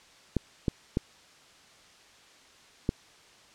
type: clicks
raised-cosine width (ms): 3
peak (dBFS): -12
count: 4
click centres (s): 0.367 / 0.682 / 0.971 / 2.891
effects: white hiss -56 dBFS RMS until 3.54 s + low-pass 6000 Hz 12 dB/octave

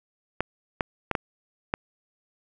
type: clicks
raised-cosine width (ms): 0.5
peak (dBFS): -9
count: 5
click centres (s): 0.406 / 0.808 / 1.113 / 1.152 / 1.739
effects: none

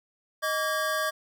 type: tone cluster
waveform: square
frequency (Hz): 624 / 1148 / 1627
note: D#5 / D6 / G#6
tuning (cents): +5 / -40 / -36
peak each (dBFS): -31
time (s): 0.42-1.11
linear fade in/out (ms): 20
effects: none

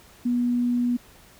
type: tone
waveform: sine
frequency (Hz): 243.1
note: B3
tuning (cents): -27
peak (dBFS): -20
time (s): 0.25-0.97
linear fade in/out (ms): 10
effects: pink hiss -52 dBFS RMS until 1.39 s

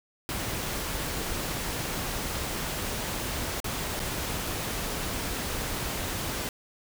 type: noise with dropouts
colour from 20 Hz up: pink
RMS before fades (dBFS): -32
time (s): 0.29-6.49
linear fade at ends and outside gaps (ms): 1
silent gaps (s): 3.602-3.643 / 3.995-4
effects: none

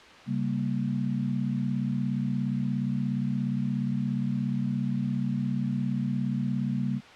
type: chord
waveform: sine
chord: G diminished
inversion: second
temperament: equal with one note detuned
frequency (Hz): 136.21 / 196 / 233.1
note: Db3 / G3 / Bb3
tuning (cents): -30 / 0 / 0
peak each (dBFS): -30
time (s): 0.26-7.01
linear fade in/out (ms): 50
effects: white hiss -48 dBFS RMS until 7.15 s + low-pass 3000 Hz 12 dB/octave

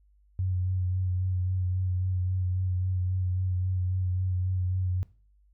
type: tone with vibrato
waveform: sine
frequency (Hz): 92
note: F#2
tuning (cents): -9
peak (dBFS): -25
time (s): 0.39-5.03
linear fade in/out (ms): 0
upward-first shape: sine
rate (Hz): 3.7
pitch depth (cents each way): 25
effects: noise-tail reverb RT60 0.4 s tail -18 dB re dry + added 50 Hz sine -59 dBFS peak until 5.53 s

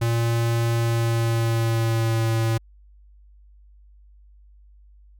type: tone with pitch glide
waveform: square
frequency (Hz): 116.3 to 113.25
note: A#2 to A#2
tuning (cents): -4 to -50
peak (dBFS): -20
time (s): 0.01-2.58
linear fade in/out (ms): 10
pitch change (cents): -46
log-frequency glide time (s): 0.75-2.26
effects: added 50 Hz sine -48 dBFS peak until 5.19 s

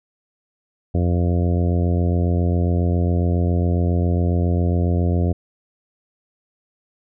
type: harmonic tone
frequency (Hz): 87.31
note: F2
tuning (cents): 0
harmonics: 1 / 2 / 3 / 4 / 5 / 6 / 7 / 8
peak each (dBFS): -17 / -23 / -27 / -29 / -31 / -33 / -34 / -35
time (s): 0.94-5.33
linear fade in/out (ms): 10
effects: none

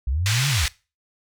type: linear two-way sweep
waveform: sine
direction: up then down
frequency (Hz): 56.8 to 146.83 to 56.8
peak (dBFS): -20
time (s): 0.07-0.66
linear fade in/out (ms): 5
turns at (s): 0.49
type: band-pass noise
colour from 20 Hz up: pink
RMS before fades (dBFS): -25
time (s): 0.26-0.68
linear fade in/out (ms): 0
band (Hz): 2000 to 7000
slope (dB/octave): 12
effects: noise-tail reverb RT60 0.3 s tail -21 dB re dry

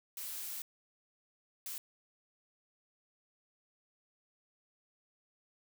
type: noise bursts at uneven times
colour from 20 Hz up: blue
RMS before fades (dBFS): -42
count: 2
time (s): 0.17-0.62 / 1.66-1.78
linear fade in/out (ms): 2
effects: none

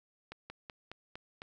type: slowing click train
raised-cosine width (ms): 0.3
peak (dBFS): -28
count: 6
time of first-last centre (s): 0.32-1.419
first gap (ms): 180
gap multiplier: 1.1
effects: none

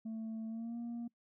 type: tone with pitch glide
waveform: sine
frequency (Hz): 222.5 to 235.7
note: A3 to A#3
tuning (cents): +20 to +19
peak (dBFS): -36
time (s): 0.05-1.08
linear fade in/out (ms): 10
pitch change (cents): +99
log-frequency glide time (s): 0.48-0.77
effects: noise-tail reverb RT60 0.1 s tail -24 dB re dry + tanh soft clip ceiling -38 dBFS

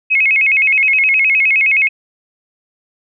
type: tone with vibrato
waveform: sine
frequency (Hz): 2349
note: D7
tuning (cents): 0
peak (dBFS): -9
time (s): 0.1-1.89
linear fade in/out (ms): 20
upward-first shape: square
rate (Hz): 9.6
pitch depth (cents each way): 140
effects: none

